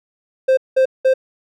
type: tone bursts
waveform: triangle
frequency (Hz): 524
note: C5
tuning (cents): +2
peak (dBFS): -8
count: 3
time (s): 0.48-1.139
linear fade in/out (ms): 10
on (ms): 93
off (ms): 190
effects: none